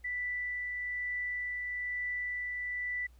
sine tone with tremolo, 1975.5 Hz, B6, in tune, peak -32 dBFS, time 0.04-3.07 s, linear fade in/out 10 ms, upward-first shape triangle, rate 1.1 Hz, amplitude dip 25%, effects added 60 Hz sine -55 dBFS peak until 3.19 s + pink hiss -70 dBFS RMS until 3.19 s

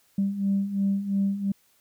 sine beating tone pair, 195.4 / 198.3 Hz, G3 / G3, -5 / +20 cents, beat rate 2.9 Hz, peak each -28 / -23 dBFS, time 0.18-1.52 s, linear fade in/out 5 ms, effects tanh soft clip ceiling -16 dBFS + white hiss -64 dBFS RMS until 1.8 s

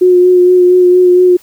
sine tone with vibrato, 361.2 Hz, F#4, 42 cents flat, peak -3 dBFS, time 0.01-1.37 s, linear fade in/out 10 ms, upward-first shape sine, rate 4.3 Hz, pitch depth 19 cents each way, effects white hiss -44 dBFS RMS until 1.42 s

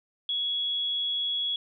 sine tone, 3352 Hz, G#7, 15 cents sharp, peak -26 dBFS, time 0.29-1.56 s, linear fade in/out 2 ms, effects none

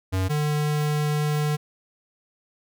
square tone pair in turn, 94.1 / 149.69 Hz, F#2 / D3, +30 / +33 cents, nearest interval minor sixth, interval 803 cents, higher second, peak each -22 / -22 dBFS, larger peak neither, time 0.12-0.29 / 0.29-1.57 s, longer second, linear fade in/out 20 ms, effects none

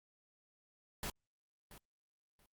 pink noise with echo, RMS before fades -41 dBFS, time 1.03-1.1 s, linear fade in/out 2 ms, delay 680 ms, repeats 2, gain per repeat -14 dB, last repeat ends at 2.46 s, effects Opus 48 kbps

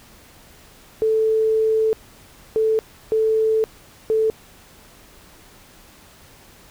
sine tone bursts at uneven times, 440 Hz, A4, in tune, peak -15 dBFS, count 4, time 1.02-1.93 / 2.56-2.79 / 3.12-3.64 / 4.1-4.3 s, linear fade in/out 0 ms, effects pink hiss -48 dBFS RMS until 6.7 s

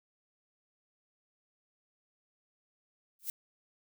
violet noise with exponential growth, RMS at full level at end -31 dBFS, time 3.19-3.3 s, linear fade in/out 2 ms, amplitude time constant 22 ms, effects none

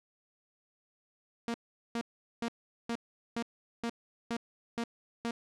sawtooth tone bursts, 233.4 Hz, A#3, 2 cents sharp, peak -28 dBFS, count 9, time 1.48-5.309 s, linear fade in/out 0 ms, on 61 ms, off 410 ms, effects low-pass 7000 Hz 12 dB/octave

